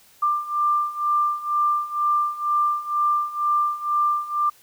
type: beating tone pair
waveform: sine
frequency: 1187 / 1189.1 Hz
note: D6 / D6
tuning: +18 / +21 cents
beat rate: 2.1 Hz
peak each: -24 / -21 dBFS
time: 0.22-4.5 s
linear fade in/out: 10 ms
effects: white hiss -54 dBFS RMS until 4.62 s